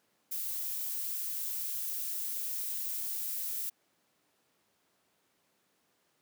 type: noise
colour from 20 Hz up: violet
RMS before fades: -36 dBFS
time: 0.31-3.7 s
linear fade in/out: 10 ms
effects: pink hiss -73 dBFS RMS until 6.21 s + high-pass 200 Hz 12 dB/octave